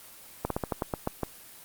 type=slowing click train; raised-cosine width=1 ms; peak=-13 dBFS; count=9; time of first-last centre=0.45-1.233 s; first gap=53 ms; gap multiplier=1.17; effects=white hiss -49 dBFS RMS until 1.64 s + Opus 24 kbps